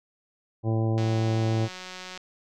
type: harmonic tone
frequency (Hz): 111.6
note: A2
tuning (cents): +25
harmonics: 1 / 2 / 3 / 4 / 5 / 6 / 7 / 9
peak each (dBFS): -23 / -33 / -30 / -37 / -36 / -42 / -38 / -47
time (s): 0.63-1.69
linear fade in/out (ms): 50
type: click train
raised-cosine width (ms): 0.2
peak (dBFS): -22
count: 221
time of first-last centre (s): 0.98-2.176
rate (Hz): 184
effects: none